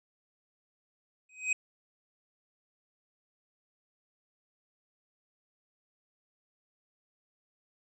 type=tone with exponential growth; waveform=square; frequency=2518 Hz; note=D#7; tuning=20 cents sharp; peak=-24 dBFS; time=1.29-1.53 s; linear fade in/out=5 ms; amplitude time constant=52 ms; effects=resampled to 22050 Hz